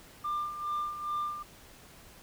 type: tone with tremolo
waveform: sine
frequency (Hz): 1194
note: D6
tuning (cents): +28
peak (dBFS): -27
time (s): 0.24-1.43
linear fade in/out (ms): 10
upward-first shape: sine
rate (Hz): 2.4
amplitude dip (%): 70
effects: tanh soft clip ceiling -28 dBFS + pink hiss -54 dBFS RMS until 2.22 s